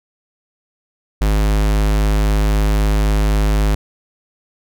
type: tone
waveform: square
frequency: 51.91 Hz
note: G#1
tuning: in tune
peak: -13 dBFS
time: 1.21-3.75 s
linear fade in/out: 5 ms
effects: none